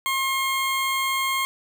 20% pulse tone, 1072 Hz, C6, 42 cents sharp, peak -17 dBFS, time 0.06-1.45 s, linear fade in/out 0 ms, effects none

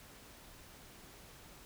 silence, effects pink hiss -56 dBFS RMS until 1.65 s

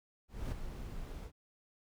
brown noise with ADSR envelope, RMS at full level -36 dBFS, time 0.28-1.32 s, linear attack 240 ms, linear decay 10 ms, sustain -7 dB, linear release 74 ms, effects none

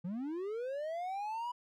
triangle linear sweep, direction up, 164.6 to 987.8 Hz, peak -34 dBFS, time 0.04-1.52 s, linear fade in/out 10 ms, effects none

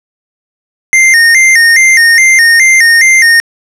square tone with vibrato, 1963 Hz, B6, 11 cents flat, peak -3 dBFS, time 0.93-3.4 s, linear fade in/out 0 ms, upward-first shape square, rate 2.4 Hz, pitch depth 110 cents each way, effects low-pass 10000 Hz 12 dB/octave

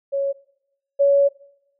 sine tone pair in turn, 554.4 / 561.5 Hz, C#5 / C#5, 0 / +22 cents, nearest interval unison, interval 22 cents, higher second, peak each -19 / -12 dBFS, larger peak second, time 0.12-0.33 / 0.99-1.29 s, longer second, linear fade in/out 20 ms, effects noise-tail reverb RT60 0.8 s tail -20 dB re dry

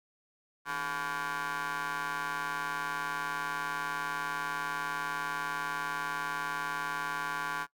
20% pulse ring-modulated tone, 140 Hz, C#3, 18 cents sharp, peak -25 dBFS, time 0.65-7.67 s, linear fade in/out 50 ms, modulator 1280 Hz, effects noise-tail reverb RT60 0.1 s tail -20 dB re dry

